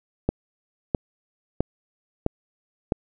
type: click train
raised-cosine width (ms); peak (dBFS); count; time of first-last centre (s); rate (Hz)
2; -7; 5; 0.29-2.922; 1.52
effects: none